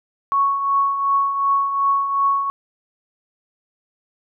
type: tone with tremolo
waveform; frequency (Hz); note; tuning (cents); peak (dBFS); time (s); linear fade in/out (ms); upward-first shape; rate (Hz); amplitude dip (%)
sine; 1108.7; C#6; 0; -13; 0.32-2.5; 0; triangle; 2.7; 60
effects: none

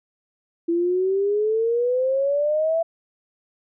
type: exponential sweep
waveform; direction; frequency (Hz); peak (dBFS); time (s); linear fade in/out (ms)
sine; up; 334 to 669; -18; 0.68-2.83; 10
effects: none

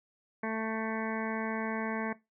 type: harmonic tone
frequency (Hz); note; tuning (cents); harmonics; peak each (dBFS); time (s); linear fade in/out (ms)
221.4; A3; +11; 1 / 2 / 3 / 4 / 5 / 7 / 8 / 9 / 10; -35 / -38 / -40 / -41 / -42 / -43 / -44 / -45 / -45; 0.43-2.13; 5
effects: noise-tail reverb RT60 0.2 s tail -18 dB re dry

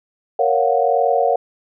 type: chord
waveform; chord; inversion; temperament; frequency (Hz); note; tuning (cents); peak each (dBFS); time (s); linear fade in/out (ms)
sine; Gb major seventh; first; equal; 466.2 / 554.4 / 698.5 / 740; Bb4 / Db5 / F5 / Gb5; 0 / 0 / 0 / 0; -19; 0.39-1.36; 5
effects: none

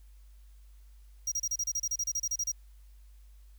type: tone bursts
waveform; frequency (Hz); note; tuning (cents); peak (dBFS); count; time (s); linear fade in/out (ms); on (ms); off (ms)
square; 5720; F8; +41; -29; 16; 1.27-2.518; 5; 48; 32
effects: added 50 Hz sine -51 dBFS peak until 3.58 s + white hiss -70 dBFS RMS until 3.58 s

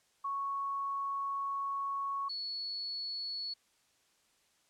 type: tone pair in turn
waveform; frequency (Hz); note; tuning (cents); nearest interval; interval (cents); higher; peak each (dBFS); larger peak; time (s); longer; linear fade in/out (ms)
sine; 1108 / 4401; C#6 / C#8; -1 / -13; 2 octaves; 2388; second; -33 / -36; first; 0.24-2.29 / 2.29-3.54; first; 10
effects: white hiss -71 dBFS RMS until 4.69 s + low-pass 9000 Hz 12 dB/octave

